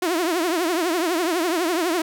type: tone with vibrato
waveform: sawtooth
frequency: 341.6 Hz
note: F4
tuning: 38 cents flat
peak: -16 dBFS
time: 0.02-2.02 s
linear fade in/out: 5 ms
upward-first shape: triangle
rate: 12 Hz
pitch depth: 180 cents each way
effects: none